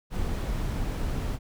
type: noise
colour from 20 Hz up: brown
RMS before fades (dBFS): -29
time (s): 0.1-1.39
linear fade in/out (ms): 50
effects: none